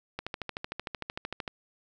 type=click train; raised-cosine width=0.3 ms; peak=-18 dBFS; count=18; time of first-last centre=0.19-1.478 s; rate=13.2 Hz; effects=none